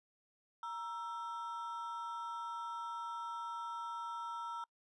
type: ring-modulated tone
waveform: triangle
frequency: 1135 Hz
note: C#6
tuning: 41 cents sharp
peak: -35 dBFS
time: 0.63-4.64 s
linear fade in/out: 2 ms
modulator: 197 Hz
effects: noise-tail reverb RT60 0.1 s tail -26 dB re dry + resampled to 24000 Hz